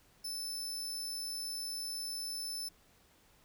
sawtooth tone, 5274 Hz, E8, in tune, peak -35 dBFS, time 0.24-2.69 s, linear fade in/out 10 ms, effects pink hiss -66 dBFS RMS until 3.44 s

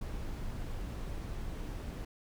brown noise, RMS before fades -39 dBFS, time 0.01-2.05 s, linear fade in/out 5 ms, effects none

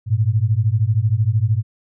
sine beating tone pair, 102.7 / 115.7 Hz, G#2 / A#2, -19 / -13 cents, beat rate 13 Hz, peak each -17 dBFS, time 0.06-1.63 s, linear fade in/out 50 ms, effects none

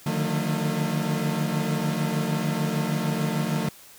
40% pulse tone cluster, 148.8 / 155.4 / 180.5 / 224.2 Hz, D3 / D#3 / F#3 / A3, +23 / -2 / -43 / +33 cents, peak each -29 / -28 / -29 / -28 dBFS, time 0.06-3.69 s, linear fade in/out 5 ms, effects white hiss -49 dBFS RMS until 3.98 s

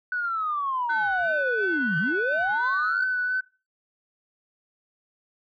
sine linear two-way sweep, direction down then up, 1497 to 148 to 1497 Hz, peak -24 dBFS, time 0.12-3.04 s, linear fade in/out 2 ms, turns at 1.98 s
sine tone with vibrato, 1500 Hz, F#6, 23 cents sharp, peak -22 dBFS, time 0.89-3.41 s, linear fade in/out 10 ms, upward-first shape sine, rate 2.9 Hz, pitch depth 21 cents each way
effects noise-tail reverb RT60 0.3 s tail -19 dB re dry + tanh soft clip ceiling -17 dBFS

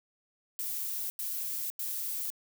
violet noise bursts, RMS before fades -35 dBFS, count 3, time 0.59-2.302 s, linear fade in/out 0 ms, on 510 ms, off 91 ms, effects none

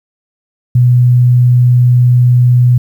sine tone, 123.47 Hz, B2, in tune, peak -4 dBFS, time 0.75-2.78 s, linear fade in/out 5 ms, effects 7-bit

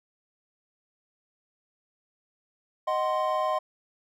triangle chord, C diminished, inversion first, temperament equal with one note detuned, 622.3 / 748.6 / 1046.5 Hz, Eb5 / Gb5 / C6, 0 / +20 / 0 cents, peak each -26 / -29 / -26 dBFS, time 2.87-3.59 s, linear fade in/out 10 ms, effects none

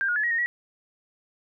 sine tone with pitch steps, 1589 / 1441 / 1714 / 1898 / 1847 / 1923 Hz, G6 / F#6 / A6 / A#6 / A#6 / B6, +23 / -46 / -46 / +31 / -16 / -47 cents, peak -22 dBFS, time 0.01-0.46 s, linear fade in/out 0 ms, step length 75 ms, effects none

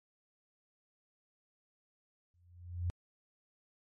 sine tone with exponential growth, 87.7 Hz, F2, 8 cents sharp, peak -29 dBFS, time 2.34-2.9 s, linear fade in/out 0 ms, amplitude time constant 120 ms, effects MP3 48 kbps

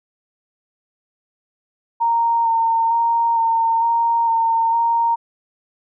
sine tone with vibrato, 920 Hz, A#5, 23 cents flat, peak -14 dBFS, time 2-5.16 s, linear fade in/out 20 ms, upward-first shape square, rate 1.1 Hz, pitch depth 15 cents each way, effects none

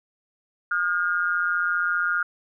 sine tone with amplitude modulation, 1420 Hz, F6, 28 cents sharp, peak -17 dBFS, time 0.71-2.23 s, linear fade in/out 5 ms, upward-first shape sine, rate 175 Hz, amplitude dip 85%, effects none

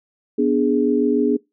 sine chord, G# diminished, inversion first, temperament equal, 246.9 / 293.7 / 415.3 Hz, B3 / D4 / G#4, 0 / 0 / 0 cents, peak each -19 dBFS, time 0.38-1.37 s, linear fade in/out 10 ms, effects noise-tail reverb RT60 0.2 s tail -23 dB re dry

